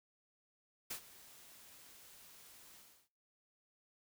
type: noise with ADSR envelope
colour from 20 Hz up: white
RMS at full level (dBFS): -41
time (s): 0.9-3.09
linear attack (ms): 10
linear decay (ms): 88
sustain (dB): -18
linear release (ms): 330
effects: noise-tail reverb RT60 0.6 s tail -26 dB re dry